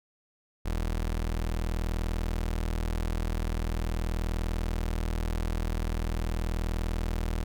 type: tone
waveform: 30% pulse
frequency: 40.42 Hz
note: E1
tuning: 33 cents flat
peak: -25 dBFS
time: 0.65-7.44 s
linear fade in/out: 10 ms
effects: none